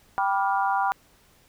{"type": "chord", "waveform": "sine", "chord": "G dominant seventh", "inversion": "none", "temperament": "just", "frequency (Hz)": [784, 980, 1176, 1411.2], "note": ["G5", "B5", "D6", "F6"], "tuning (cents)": [0, -14, 2, 18], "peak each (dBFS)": [-24, -26, -30, -30], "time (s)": [0.18, 0.92], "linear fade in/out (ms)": 0, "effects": ["pink hiss -59 dBFS RMS until 1.48 s"]}